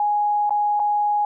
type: tone with dropouts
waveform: sine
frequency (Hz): 830.6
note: G#5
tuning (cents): 0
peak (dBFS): -17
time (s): 0-1.25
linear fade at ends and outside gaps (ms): 2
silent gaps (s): 0.495-0.506 / 0.795-0.799
effects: none